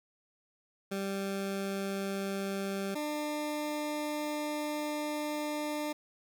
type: tone pair in turn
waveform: 20% pulse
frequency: 196 / 299.4 Hz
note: G3 / D4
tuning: 0 / +33 cents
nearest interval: perfect fifth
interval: 733 cents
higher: second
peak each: -28 dBFS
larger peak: neither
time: 0.91-2.95 / 2.95-5.93 s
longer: second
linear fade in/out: 10 ms
effects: none